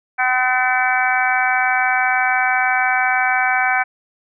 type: harmonic tone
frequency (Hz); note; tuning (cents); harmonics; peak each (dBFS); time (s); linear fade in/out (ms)
254; B3; +49; 3 / 4 / 5 / 6 / 7 / 8 / 9; -19 / -27 / -26 / -19 / -25 / -28 / -21; 0.18-3.84; 20
effects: none